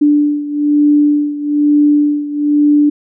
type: beating tone pair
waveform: sine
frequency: 293.7 / 294.8 Hz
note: D4 / D4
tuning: 0 / +7 cents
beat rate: 1.1 Hz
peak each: -10 / -14 dBFS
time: 0.01-2.9 s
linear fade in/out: 10 ms
effects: none